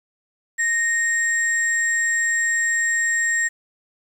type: tone pair together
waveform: sine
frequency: 1856 / 7506 Hz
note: A#6 / A#8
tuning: -8 / +11 cents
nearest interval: 2 octaves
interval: 2419 cents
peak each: -18 / -24 dBFS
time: 0.58-3.49 s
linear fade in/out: 20 ms
effects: tanh soft clip ceiling -10 dBFS + 8-bit